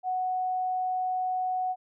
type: tone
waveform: sine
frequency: 740 Hz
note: F#5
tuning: in tune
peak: -26 dBFS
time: 0.03-1.76 s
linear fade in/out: 50 ms
effects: none